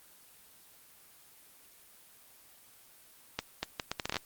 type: accelerating click train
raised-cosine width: 0.2 ms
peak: -14 dBFS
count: 11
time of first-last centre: 3.39-4.167 s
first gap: 240 ms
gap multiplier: 0.7
effects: white hiss -58 dBFS RMS until 4.25 s + Opus 24 kbps